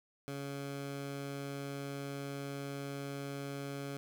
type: tone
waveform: 15% pulse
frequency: 140 Hz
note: C#3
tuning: 18 cents sharp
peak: -33 dBFS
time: 0.28-3.97 s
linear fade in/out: 0 ms
effects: none